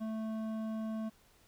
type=tone with hard clipping; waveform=sine; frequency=220 Hz; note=A3; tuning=in tune; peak=-37 dBFS; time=0-1.1 s; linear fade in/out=20 ms; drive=10 dB; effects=pink hiss -66 dBFS RMS until 1.47 s